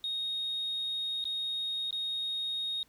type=tone with dropouts; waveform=sine; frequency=3729 Hz; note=A#7; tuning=in tune; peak=-30 dBFS; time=0.04-2.83 s; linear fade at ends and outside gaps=1 ms; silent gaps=1.241-1.253 / 1.908-1.927 s; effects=tanh soft clip ceiling -28 dBFS + pink hiss -66 dBFS RMS until 2.88 s